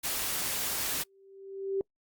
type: noise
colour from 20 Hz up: white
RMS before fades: -32 dBFS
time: 0.03-1.04 s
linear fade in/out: 20 ms
type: tone with exponential growth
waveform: sine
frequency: 389.6 Hz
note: G4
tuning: 11 cents flat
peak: -25 dBFS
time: 1.02-1.81 s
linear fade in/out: 1 ms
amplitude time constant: 170 ms
effects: noise-tail reverb RT60 0.1 s tail -26 dB re dry + Opus 48 kbps